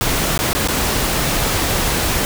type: noise with dropouts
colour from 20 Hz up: pink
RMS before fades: -18 dBFS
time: 0.01-2.25 s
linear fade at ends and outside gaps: 0 ms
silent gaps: 0.377-0.39 / 0.531-0.55 / 0.675-0.685 s
effects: none